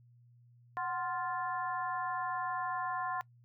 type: harmonic tone with a mistuned harmonic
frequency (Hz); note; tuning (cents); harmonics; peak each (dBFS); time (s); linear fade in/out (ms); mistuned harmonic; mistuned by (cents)
349.2; F4; 0; 2 / 3 / 4 / 5; -38 / -36 / -44 / -43; 0.77-3.21; 0; 2; +100
effects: noise-tail reverb RT60 0.1 s tail -22 dB re dry + added 120 Hz sine -59 dBFS peak until 3.44 s